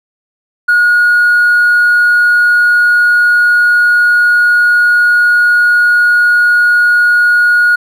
triangle tone with hard clipping, 1444 Hz, F#6, 43 cents flat, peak -5 dBFS, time 0.68-7.76 s, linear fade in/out 10 ms, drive 2 dB, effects none

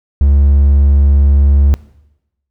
triangle tone, 70.4 Hz, C#2, 27 cents sharp, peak -4 dBFS, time 0.21-1.74 s, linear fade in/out 0 ms, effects noise-tail reverb RT60 0.9 s tail -19 dB re dry

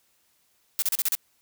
blue noise bursts, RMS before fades -24 dBFS, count 6, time 0.79-1.151 s, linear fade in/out 0 ms, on 31 ms, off 35 ms, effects white hiss -67 dBFS RMS until 1.41 s

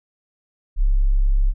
sine tone, 33.99 Hz, C#1, 33 cents flat, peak -13 dBFS, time 0.76-1.54 s, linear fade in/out 50 ms, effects none

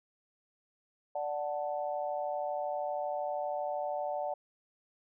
sine chord, D major, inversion none, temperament equal, 587.3 / 740 / 880 Hz, D5 / F#5 / A5, 0 / 0 / 0 cents, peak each -35 / -36 / -40 dBFS, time 1.15-4.34 s, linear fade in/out 5 ms, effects none

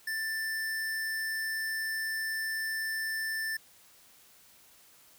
square tone, 1772 Hz, A6, 12 cents sharp, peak -32 dBFS, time 0.07-3.57 s, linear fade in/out 5 ms, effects white hiss -59 dBFS RMS until 5.18 s

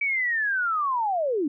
sine linear sweep, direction down, 2299 to 267.5 Hz, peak -22 dBFS, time 0.01-1.48 s, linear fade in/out 5 ms, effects none

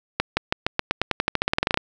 accelerating click train, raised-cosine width 0.3 ms, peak -3 dBFS, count 20, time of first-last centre 0.2-1.774 s, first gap 170 ms, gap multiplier 0.91, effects none

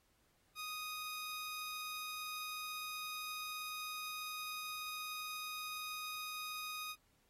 15% pulse tone, 1244.5 Hz, D#6, in tune, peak -36 dBFS, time 0.55-6.96 s, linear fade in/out 50 ms, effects pink hiss -75 dBFS RMS until 7.29 s + AAC 48 kbps

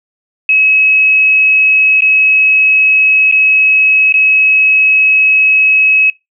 sine tone with dropouts, 2565 Hz, E7, 48 cents flat, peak -6 dBFS, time 0.49-6.1 s, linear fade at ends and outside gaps 2 ms, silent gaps 2.007-2.02 / 3.314-3.323 / 4.124-4.14 s, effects noise-tail reverb RT60 0.2 s tail -24 dB re dry

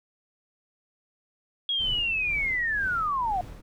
sine linear sweep, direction down, 3322 to 698.5 Hz, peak -24 dBFS, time 1.69-3.41 s, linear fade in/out 2 ms
brown noise with tremolo, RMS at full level -38 dBFS, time 1.79-3.62 s, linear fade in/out 20 ms, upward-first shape sine, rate 2 Hz, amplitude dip 55%
effects none

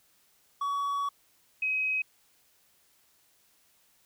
triangle / sine tone pair in turn, 1129 / 2535 Hz, C#6 / D#7, +31 / +32 cents, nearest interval octave + major second, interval 1401 cents, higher second, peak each -26 dBFS, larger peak neither, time 0.61-1.09 / 1.62-2.02 s, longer first, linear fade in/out 5 ms, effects white hiss -66 dBFS RMS until 4.05 s

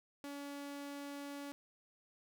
sawtooth tone, 283.9 Hz, C#4, 41 cents sharp, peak -40 dBFS, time 0.24-1.52 s, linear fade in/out 0 ms, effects none

